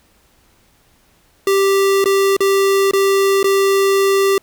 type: tone with dropouts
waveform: square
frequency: 392 Hz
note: G4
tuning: in tune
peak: -12 dBFS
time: 1.47-4.38 s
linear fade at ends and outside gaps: 2 ms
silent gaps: 2.042-2.057 / 2.366-2.405 / 2.911-2.934 / 3.43-3.442 s
effects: pink hiss -55 dBFS RMS until 4.42 s